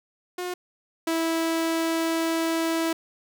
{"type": "tone pair in turn", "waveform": "sawtooth", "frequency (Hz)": [359.7, 327.7], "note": ["F#4", "E4"], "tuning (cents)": [-49, -10], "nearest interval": "major second", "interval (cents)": 161, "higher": "first", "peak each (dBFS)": [-25, -19], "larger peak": "second", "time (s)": [[0.38, 0.54], [1.07, 2.93]], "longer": "second", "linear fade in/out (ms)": 5, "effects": []}